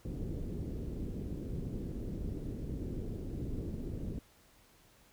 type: low-pass noise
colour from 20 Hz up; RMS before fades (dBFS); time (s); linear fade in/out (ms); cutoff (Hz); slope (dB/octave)
pink; -39; 0.05-4.19; 2; 400; 24
effects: pink hiss -64 dBFS RMS until 5.12 s